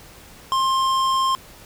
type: tone with hard clipping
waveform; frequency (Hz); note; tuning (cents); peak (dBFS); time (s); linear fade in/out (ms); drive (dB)
sine; 1058; C6; +19; -19; 0.52-1.35; 0; 13
effects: pink hiss -45 dBFS RMS until 1.65 s

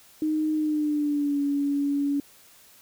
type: tone with pitch glide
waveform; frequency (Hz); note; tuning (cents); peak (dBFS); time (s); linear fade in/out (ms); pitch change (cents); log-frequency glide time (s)
sine; 309.5 to 283.8; D#4 to C#4; -9 to +41; -22; 0.22-2.2; 2; -150; 0.54-1.4
effects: white hiss -54 dBFS RMS until 2.81 s

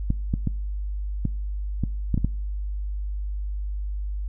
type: clicks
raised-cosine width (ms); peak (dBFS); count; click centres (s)
5; -10; 8; 0.104 / 0.339 / 0.473 / 1.253 / 1.837 / 2.143 / 2.177 / 2.246
effects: noise-tail reverb RT60 0.6 s tail -25 dB re dry + added 50 Hz sine -26 dBFS peak until 4.28 s

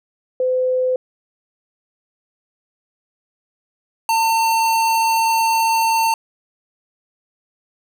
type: tone pair in turn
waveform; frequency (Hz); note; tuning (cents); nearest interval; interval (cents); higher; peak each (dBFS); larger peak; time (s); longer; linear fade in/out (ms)
sine / square; 510 / 902.3; C5 / A5; -44 / +43; minor seventh; 987; second; -15; neither; 0.4-0.96 / 4.09-6.14; second; 2
effects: none

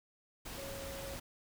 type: tone in noise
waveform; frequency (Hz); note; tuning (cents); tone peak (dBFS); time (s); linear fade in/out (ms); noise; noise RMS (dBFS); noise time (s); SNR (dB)
sine; 549; C#5; -17; -45; 0.57-1.16; 10; pink; -45; 0.45-1.2; -3
effects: none

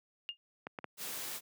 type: tone with exponential decay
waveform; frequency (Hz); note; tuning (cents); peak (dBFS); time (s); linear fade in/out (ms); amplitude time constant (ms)
sine; 2829; F7; +22; -32; 0.29-0.37; 0; 16
type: clicks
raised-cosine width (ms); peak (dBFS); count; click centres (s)
0.5; -25; 3; 0.669 / 0.788 / 0.843
type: noise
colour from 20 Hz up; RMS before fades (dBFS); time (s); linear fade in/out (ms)
white; -41; 0.97-1.41; 50
effects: high-pass 150 Hz 12 dB/octave

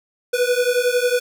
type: beating tone pair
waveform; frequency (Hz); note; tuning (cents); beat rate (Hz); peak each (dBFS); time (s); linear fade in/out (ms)
square; 486.4 / 497.4; B4 / B4; -26 / +12; 11; -20 / -20; 0.33-1.2; 10
effects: none

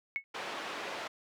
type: tone with exponential decay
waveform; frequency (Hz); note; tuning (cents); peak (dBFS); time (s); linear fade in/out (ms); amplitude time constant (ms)
sine; 2200; C#7; -14; -26; 0.16-0.24; 0; 17
type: band-pass noise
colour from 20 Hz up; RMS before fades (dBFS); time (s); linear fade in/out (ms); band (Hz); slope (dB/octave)
pink; -40; 0.34-1.08; 10; 480 to 3300; 12
effects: none

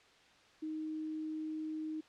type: tone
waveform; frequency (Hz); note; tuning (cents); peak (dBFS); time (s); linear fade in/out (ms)
sine; 312.2; D#4; +6; -37; 0.62-2.01; 10
effects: white hiss -63 dBFS RMS until 2.08 s + low-pass 4000 Hz 12 dB/octave

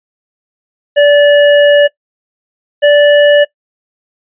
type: tone pair in turn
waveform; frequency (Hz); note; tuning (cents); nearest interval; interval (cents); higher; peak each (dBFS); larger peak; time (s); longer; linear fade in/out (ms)
square; 580 / 583.4; D5 / D5; -22 / -12; unison; 10; second; -4 / -4; neither; 0.96-1.88 / 2.82-3.45; first; 20
effects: noise-tail reverb RT60 0.1 s tail -20 dB re dry + resampled to 8000 Hz

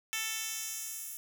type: tone with high-pass filter sweep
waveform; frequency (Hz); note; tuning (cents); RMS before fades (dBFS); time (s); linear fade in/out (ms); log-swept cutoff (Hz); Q
10% pulse; 442; A4; +8; -38; 0.13-1.17; 0; 2700 to 11000; 0.9
effects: none

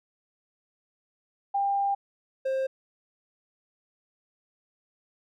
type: tone pair in turn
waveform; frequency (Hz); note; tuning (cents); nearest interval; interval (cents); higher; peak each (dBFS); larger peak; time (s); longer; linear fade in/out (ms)
sine / triangle; 797 / 530.3; G5 / C5; +28 / +23; perfect fifth; 705; first; -23; neither; 1.54-1.95 / 2.45-2.67; first; 10
effects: none

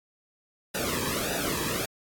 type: noise with flanger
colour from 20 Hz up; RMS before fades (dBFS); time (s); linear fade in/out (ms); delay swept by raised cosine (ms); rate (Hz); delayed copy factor
pink; -30; 0.74-1.86; 10; 0.92 to 1.42; 1.7; -0.85
effects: AAC 64 kbps

